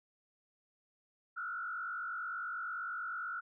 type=tone with frequency modulation; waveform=sine; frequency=1396.9 Hz; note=F6; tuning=in tune; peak=-37 dBFS; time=1.36-3.41 s; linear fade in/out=20 ms; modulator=48.9 Hz; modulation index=1.6; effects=none